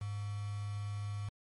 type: tone with quantisation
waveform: sine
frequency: 102.5 Hz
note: G#2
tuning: 22 cents flat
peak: -36 dBFS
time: 0.01-1.29 s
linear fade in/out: 5 ms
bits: 8
effects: MP3 48 kbps